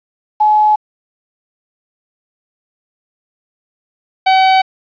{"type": "tone pair in turn", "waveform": ["sine", "45% pulse"], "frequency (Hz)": [850, 760.2], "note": ["G#5", "F#5"], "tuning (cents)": [40, 47], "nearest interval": "major second", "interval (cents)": 193, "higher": "first", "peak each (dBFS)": -7, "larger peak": "neither", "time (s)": [[0.4, 0.76], [4.26, 4.62]], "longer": "neither", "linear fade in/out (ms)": 10, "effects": ["resampled to 11025 Hz", "7-bit"]}